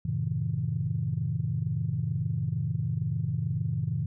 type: chord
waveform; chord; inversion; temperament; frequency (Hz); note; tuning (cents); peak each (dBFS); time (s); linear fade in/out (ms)
sine; F# diminished seventh; none; just; 92.5 / 111 / 133.2 / 159.84; F#2 / A2 / C3 / Eb3; 0 / +16 / +31 / +47; -36 / -31 / -31 / -31; 0.05-4.06; 5
effects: tanh soft clip ceiling -16 dBFS